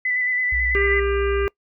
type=tone with vibrato; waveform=sine; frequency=1998 Hz; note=B6; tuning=20 cents sharp; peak=-19 dBFS; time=0.05-1 s; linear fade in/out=5 ms; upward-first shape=square; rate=9.1 Hz; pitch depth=18 cents each way
type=tone with pitch glide; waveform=sine; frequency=61.1 to 62.13 Hz; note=B1 to B1; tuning=-18 to +11 cents; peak=-24 dBFS; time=0.52-1.47 s; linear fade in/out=5 ms; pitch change=+29 cents; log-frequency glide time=0.72-0.81 s
type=harmonic tone; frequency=398.3 Hz; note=G4; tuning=28 cents sharp; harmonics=1 / 3 / 4 / 5 / 6 / 7; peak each=-20 / -30 / -32 / -34 / -36 / -37 dBFS; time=0.75-1.48 s; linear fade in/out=0 ms
effects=noise-tail reverb RT60 0.1 s tail -24 dB re dry